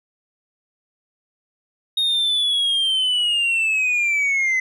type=linear sweep; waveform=sine; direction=down; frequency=3729 to 2027 Hz; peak=-14 dBFS; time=1.97-4.6 s; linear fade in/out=5 ms; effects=tanh soft clip ceiling -16 dBFS